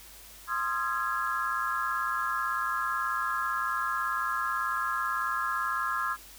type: chord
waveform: sine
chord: F minor seventh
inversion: second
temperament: equal with one note detuned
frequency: 1046.5 / 1244.5 / 1362.6 / 1661.2 Hz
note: C6 / Eb6 / F6 / Ab6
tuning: 0 / 0 / -43 / 0 cents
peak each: -33 dBFS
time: 0.47-6.17 s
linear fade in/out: 50 ms
effects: added 50 Hz sine -56 dBFS peak until 6.38 s + white hiss -50 dBFS RMS until 6.38 s